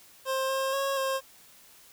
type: tone with pitch steps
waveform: 25% pulse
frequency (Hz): 529 / 534 / 548 / 534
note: C5 / C5 / C#5 / C5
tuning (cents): +19 / +35 / -20 / +35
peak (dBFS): -23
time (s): 0.25-1.21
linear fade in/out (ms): 50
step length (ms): 240
effects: white hiss -55 dBFS RMS until 1.92 s